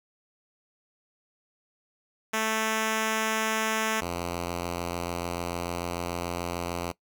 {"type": "tone pair in turn", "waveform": "5% pulse", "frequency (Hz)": [220, 86.8], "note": ["A3", "F2"], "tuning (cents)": [0, -10], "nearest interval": "octave + major third", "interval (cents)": 1610, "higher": "first", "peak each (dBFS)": [-14, -19], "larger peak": "first", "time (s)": [[2.33, 4.01], [4.01, 6.92]], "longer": "second", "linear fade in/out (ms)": 10, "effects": ["noise-tail reverb RT60 0.1 s tail -19 dB re dry"]}